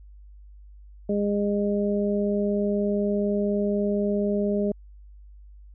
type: harmonic tone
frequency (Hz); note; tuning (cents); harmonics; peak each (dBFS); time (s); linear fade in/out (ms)
204.1; G#3; -30; 1 / 2 / 3; -24 / -26 / -29; 1.09-4.72; 5
effects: added 50 Hz sine -44 dBFS peak until 5.74 s